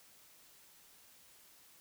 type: silence
effects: white hiss -62 dBFS RMS until 1.8 s